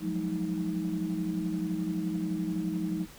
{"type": "tone cluster", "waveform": "sine", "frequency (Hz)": [175.1, 186.7, 211.3, 315], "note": ["F3", "F#3", "G#3", "D#4"], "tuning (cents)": [5, 16, 30, 21], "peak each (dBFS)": [-33, -35, -36, -32], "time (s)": [0, 3.07], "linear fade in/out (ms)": 50, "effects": ["tanh soft clip ceiling -20 dBFS", "pink hiss -51 dBFS RMS until 3.18 s"]}